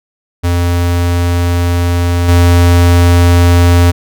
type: tone with level steps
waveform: square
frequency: 87.1 Hz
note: F2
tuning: 4 cents flat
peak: -10 / -5 dBFS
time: 0.43-3.92 s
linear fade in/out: 20 ms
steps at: 2.28 s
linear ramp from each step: 10 ms
effects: none